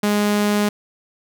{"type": "tone", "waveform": "sawtooth", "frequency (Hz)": 207.2, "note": "G#3", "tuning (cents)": -4, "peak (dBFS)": -12, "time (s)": [0.03, 0.69], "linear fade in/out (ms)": 5, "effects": []}